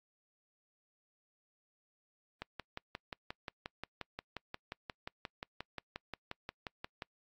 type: click train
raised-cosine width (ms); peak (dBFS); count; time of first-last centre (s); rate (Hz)
0.3; -24; 27; 2.42-7.022; 5.65
effects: noise-tail reverb RT60 0.1 s tail -26 dB re dry + AAC 48 kbps